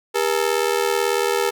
sawtooth ring-modulated tone, 440 Hz, A4, in tune, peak -11 dBFS, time 0.14-1.51 s, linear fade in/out 20 ms, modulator 39.1 Hz, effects none

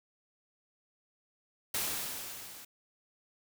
white noise with level ramp, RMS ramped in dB -32 to -50 dBFS, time 1.74-2.65 s, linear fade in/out 5 ms, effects none

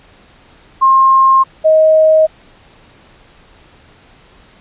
sine tone pair in turn, 1065 / 629.6 Hz, C6 / D#5, +30 / +20 cents, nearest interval major sixth, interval 910 cents, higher first, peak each -5 dBFS, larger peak neither, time 0.81-1.44 / 1.64-2.27 s, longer neither, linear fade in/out 20 ms, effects pink hiss -45 dBFS RMS until 4.6 s + resampled to 8000 Hz

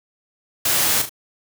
white noise with echo, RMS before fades -19 dBFS, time 0.65-1.02 s, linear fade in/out 5 ms, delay 37 ms, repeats 2, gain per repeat -8 dB, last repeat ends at 1.094 s, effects none

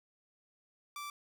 sawtooth tone, 1168 Hz, D6, 10 cents flat, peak -37 dBFS, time 0.96-1.1 s, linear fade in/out 2 ms, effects none

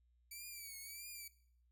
5% pulse tone with vibrato, 2300 Hz, D7, 37 cents flat, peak -39 dBFS, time 0.31-1.28 s, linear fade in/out 5 ms, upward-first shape triangle, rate 1.6 Hz, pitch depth 100 cents each way, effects noise-tail reverb RT60 0.6 s tail -18 dB re dry + added 60 Hz sine -70 dBFS peak until 1.71 s

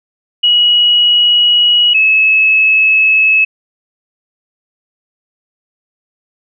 sine tone pair in turn, 2911 / 2589 Hz, F#7 / E7, -29 / -32 cents, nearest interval major second, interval 203 cents, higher first, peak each -6 dBFS, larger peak neither, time 0.43-1.94 / 1.94-3.45 s, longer neither, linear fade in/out 10 ms, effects none

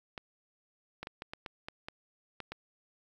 clicks, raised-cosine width 0.3 ms, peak -24 dBFS, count 10, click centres 0.178 / 1.03 / 1.071 / 1.221 / 1.335 / 1.462 / 1.685 / 1.885 / 2.403 / 2.52 s, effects 10-bit

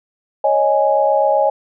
sine chord, C# suspended second, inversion none, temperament equal, 554.4 / 622.3 / 830.6 Hz, C#5 / D#5 / G#5, 0 / 0 / 0 cents, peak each -16 dBFS, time 0.44-1.5 s, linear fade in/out 5 ms, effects none

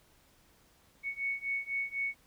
sine beating tone pair, 2217 / 2221 Hz, C#7 / C#7, 0 / +3 cents, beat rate 4 Hz, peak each -36 / -35 dBFS, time 1.03-2.15 s, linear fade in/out 50 ms, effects pink hiss -65 dBFS RMS until 2.26 s

